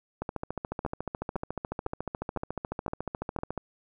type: two click trains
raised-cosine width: 1 ms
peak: -17 / -18 dBFS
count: 6 / 48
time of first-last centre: 0.85-3.388 / 0.22-3.577 s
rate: 1.97 / 14 Hz
effects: none